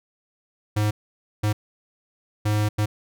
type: tone bursts at uneven times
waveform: square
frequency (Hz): 105.5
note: G#2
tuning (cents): +28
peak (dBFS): -20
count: 4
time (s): 0.76-0.91 / 1.43-1.53 / 2.45-2.69 / 2.78-2.86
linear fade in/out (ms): 10
effects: none